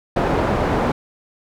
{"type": "low-pass noise", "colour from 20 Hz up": "white", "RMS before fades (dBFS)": -19, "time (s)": [0.16, 0.92], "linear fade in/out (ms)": 5, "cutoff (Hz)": 730, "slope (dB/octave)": 12, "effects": []}